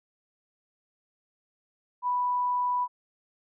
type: tone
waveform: sine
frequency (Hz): 987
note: B5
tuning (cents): -1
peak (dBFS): -24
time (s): 2.02-2.88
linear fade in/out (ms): 50
effects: none